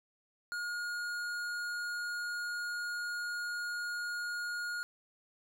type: tone with tanh clipping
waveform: triangle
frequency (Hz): 1432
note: F6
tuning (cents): +43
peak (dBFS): -37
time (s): 0.52-4.83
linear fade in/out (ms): 0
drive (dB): 18
effects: none